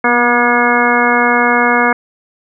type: harmonic tone with a mistuned harmonic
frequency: 240.7 Hz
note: B3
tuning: 44 cents flat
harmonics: 1 / 2 / 3 / 4 / 5 / 6 / 7 / 9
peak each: -17 / -17 / -17 / -17 / -17 / -17 / -17 / -17 dBFS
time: 0.04-1.93 s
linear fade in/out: 5 ms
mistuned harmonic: 1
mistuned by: +20 cents
effects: none